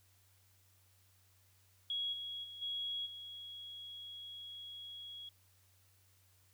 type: tone with level steps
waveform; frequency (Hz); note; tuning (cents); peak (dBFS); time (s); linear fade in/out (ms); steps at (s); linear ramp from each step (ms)
sine; 3322; G#7; 0; -35 / -41 / -47 / -37 / -46; 1.9-5.29; 2; 2.12 / 2.43 / 2.61 / 3.05; 20
effects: added 94 Hz sine -69 dBFS peak until 6.53 s + white hiss -71 dBFS RMS until 6.53 s